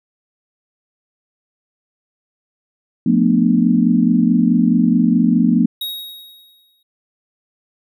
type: chord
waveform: sine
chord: B half-diminished seventh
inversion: second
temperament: just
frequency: 177.8 / 222.2 / 246.9 / 296.3 Hz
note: F3 / A3 / B3 / D4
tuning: +31 / +17 / 0 / +15 cents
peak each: -17 / -15 / -15 / -20 dBFS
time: 3.06-5.66 s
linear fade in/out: 5 ms
type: tone with exponential decay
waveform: square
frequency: 3778 Hz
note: A#7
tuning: 22 cents sharp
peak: -21 dBFS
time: 5.81-6.83 s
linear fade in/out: 5 ms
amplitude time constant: 220 ms
effects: none